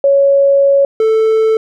sine / triangle tone pair in turn, 556 / 441.3 Hz, C#5 / A4, +5 / +5 cents, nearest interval major third, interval 400 cents, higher first, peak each -6 dBFS, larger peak neither, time 0.04-0.85 / 1-1.57 s, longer first, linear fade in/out 2 ms, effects none

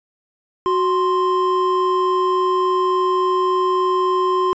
triangle tone pair together, 370 / 1046.5 Hz, F#4 / C6, 0 / 0 cents, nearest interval octave + tritone, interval 1800 cents, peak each -16 dBFS, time 0.66-4.53 s, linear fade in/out 0 ms, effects resampled to 16000 Hz

